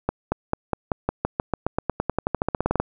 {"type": "accelerating click train", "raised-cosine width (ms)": 1, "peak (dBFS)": -7, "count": 25, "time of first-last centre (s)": [0.09, 2.8], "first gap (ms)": 230, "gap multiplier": 0.93, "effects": []}